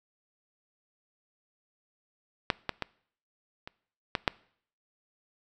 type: clicks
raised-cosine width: 0.3 ms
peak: -7 / -12 / -14 / -24 / -10 / -6 dBFS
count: 6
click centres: 2.502 / 2.693 / 2.823 / 3.675 / 4.152 / 4.278 s
effects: noise-tail reverb RT60 0.6 s tail -23 dB re dry